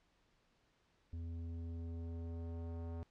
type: tone with low-pass filter sweep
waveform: square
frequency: 83.6 Hz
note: E2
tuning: 25 cents sharp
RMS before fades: -44 dBFS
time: 1.13-3.03 s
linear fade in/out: 0 ms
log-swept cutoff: 210 to 830 Hz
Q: 0.9
effects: pink hiss -75 dBFS RMS until 3.1 s + low-pass 5000 Hz 12 dB/octave